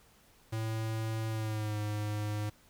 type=tone with pitch glide; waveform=square; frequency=111.1 to 105.17 Hz; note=A2 to G#2; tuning=+17 to +22 cents; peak=-33 dBFS; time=0.52-2.5 s; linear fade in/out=10 ms; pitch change=-95 cents; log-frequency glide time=1.29-1.78 s; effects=pink hiss -63 dBFS RMS until 2.69 s